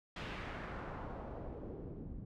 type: noise with low-pass filter sweep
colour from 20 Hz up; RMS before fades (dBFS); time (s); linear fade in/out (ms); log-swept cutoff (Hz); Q
pink; -45; 0.16-2.25; 5; 3100 to 230; 1.3
effects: none